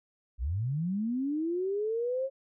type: linear sweep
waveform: sine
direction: up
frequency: 51.1 to 545 Hz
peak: -28 dBFS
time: 0.38-2.3 s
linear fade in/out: 50 ms
effects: none